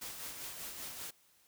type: noise with tremolo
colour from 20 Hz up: white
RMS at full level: -43 dBFS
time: 0.01-1.11 s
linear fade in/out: 10 ms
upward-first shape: sine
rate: 5.1 Hz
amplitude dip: 40%
effects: white hiss -68 dBFS RMS until 1.47 s